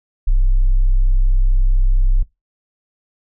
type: tone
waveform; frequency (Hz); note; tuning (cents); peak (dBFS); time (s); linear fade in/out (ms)
sine; 32.22; C1; -26; -8; 0.27-2.23; 10
effects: noise-tail reverb RT60 0.2 s tail -22 dB re dry + tanh soft clip ceiling -8 dBFS